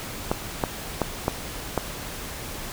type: clicks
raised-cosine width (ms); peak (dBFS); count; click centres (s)
1; -7; 5; 0.315 / 0.638 / 1.017 / 1.281 / 1.777
effects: pink hiss -35 dBFS RMS until 2.72 s